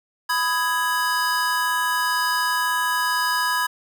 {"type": "tone cluster", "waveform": "square", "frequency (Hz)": [994, 1255, 1657], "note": ["B5", "D#6", "G#6"], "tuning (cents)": [11, 15, -4], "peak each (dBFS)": [-24, -29, -24], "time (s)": [0.29, 3.67], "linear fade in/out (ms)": 10, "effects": []}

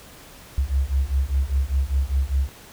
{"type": "beating tone pair", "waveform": "sine", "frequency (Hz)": [65.4, 70.4], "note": ["C2", "C#2"], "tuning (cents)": [0, 27], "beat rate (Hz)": 5, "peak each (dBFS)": -22, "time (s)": [0.58, 2.49], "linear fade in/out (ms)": 0, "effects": ["pink hiss -45 dBFS RMS until 2.72 s"]}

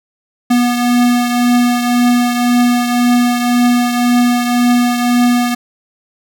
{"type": "beating tone pair", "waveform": "square", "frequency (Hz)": [243, 244.9], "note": ["B3", "B3"], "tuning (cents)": [-28, -14], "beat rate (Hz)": 1.9, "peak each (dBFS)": [-11, -19], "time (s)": [0.5, 5.55], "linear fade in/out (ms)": 10, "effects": []}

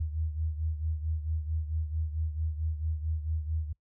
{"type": "beating tone pair", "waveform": "sine", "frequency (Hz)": [78, 82.5], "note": ["D#2", "E2"], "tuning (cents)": [5, 2], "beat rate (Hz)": 4.5, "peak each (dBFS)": [-30, -36], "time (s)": [0, 3.73], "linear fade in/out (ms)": 10, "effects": ["noise-tail reverb RT60 0.1 s tail -23 dB re dry"]}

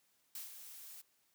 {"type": "noise with ADSR envelope", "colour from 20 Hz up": "blue", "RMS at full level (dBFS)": -44, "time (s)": [0.35, 1.02], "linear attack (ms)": 3, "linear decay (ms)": 140, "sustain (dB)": -8, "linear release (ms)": 17, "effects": ["white hiss -75 dBFS RMS until 1.34 s", "high-pass 80 Hz 12 dB/octave"]}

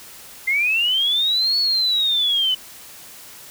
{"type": "linear two-way sweep", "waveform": "sine", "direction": "up then down", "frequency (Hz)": [2063, 4435, 2984], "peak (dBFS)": -16, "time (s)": [0.47, 2.55], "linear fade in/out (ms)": 10, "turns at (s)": 1.58, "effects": ["white hiss -41 dBFS RMS until 3.5 s"]}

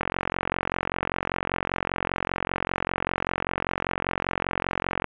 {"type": "click train", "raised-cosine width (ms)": 0.5, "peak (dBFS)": -9, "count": 228, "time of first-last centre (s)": [0.01, 5.043], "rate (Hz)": 45.1, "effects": ["resampled to 8000 Hz", "8-bit"]}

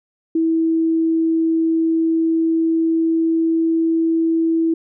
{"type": "tone with pitch glide", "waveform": "sine", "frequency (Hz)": [325.6, 327.5], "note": ["E4", "E4"], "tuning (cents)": [-21, -11], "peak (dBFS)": -14, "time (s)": [0.35, 4.74], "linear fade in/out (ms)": 5, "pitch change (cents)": 10, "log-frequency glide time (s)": [1.59, 4.09], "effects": []}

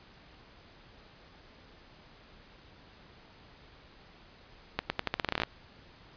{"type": "accelerating click train", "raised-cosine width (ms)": 0.3, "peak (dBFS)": -12, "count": 14, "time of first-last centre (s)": [4.79, 5.435], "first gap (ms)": 110, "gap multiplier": 0.85, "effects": ["pink hiss -56 dBFS RMS until 6.16 s", "resampled to 11025 Hz"]}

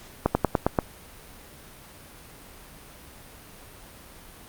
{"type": "slowing click train", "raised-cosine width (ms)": 1, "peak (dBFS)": -5, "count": 6, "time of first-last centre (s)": [0.26, 0.788], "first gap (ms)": 90, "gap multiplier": 1.08, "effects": ["pink hiss -47 dBFS RMS until 4.48 s", "Opus 48 kbps"]}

